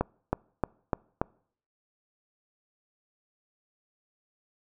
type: accelerating click train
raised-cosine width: 1 ms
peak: -11 dBFS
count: 5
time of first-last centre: 0.01-1.215 s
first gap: 320 ms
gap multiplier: 0.96
effects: noise-tail reverb RT60 0.6 s tail -26 dB re dry